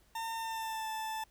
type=tone with pitch glide; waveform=40% pulse; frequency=907 to 879.1 Hz; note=A#5 to A5; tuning=-48 to -2 cents; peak=-35 dBFS; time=0.15-1.24 s; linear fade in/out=5 ms; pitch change=-54 cents; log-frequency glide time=0.36-0.88 s; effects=added 50 Hz sine -68 dBFS peak until 1.3 s + pink hiss -68 dBFS RMS until 1.3 s